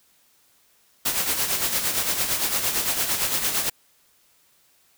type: noise with tremolo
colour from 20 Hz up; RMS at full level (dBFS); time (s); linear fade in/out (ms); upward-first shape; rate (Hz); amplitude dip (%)
white; -22; 1.05-3.7; 10; sine; 8.8; 55
effects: white hiss -61 dBFS RMS until 4.97 s